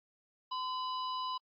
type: harmonic tone with a mistuned harmonic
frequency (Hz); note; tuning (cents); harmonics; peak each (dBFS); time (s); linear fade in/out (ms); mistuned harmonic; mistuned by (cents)
990; B5; +4; 1 / 3 / 4 / 5; -35 / -45 / -47 / -49; 0.51-1.38; 10; 1; +53
effects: AAC 48 kbps